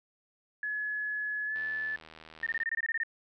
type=tone with pitch glide; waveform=sine; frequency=1700 to 1740.7 Hz; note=G#6 to A6; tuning=+40 to -19 cents; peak=-31 dBFS; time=0.63-1.96 s; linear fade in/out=2 ms; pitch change=+41 cents; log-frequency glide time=1.46-1.55 s
type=click train; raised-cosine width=0.3 ms; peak=-33 dBFS; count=86; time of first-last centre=1.56-2.628 s; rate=79.6 Hz
type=tone bursts; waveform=sine; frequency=1820 Hz; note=A#6; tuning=42 cents flat; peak=-28 dBFS; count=11; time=2.43-3.034 s; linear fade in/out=2 ms; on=34 ms; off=23 ms
effects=none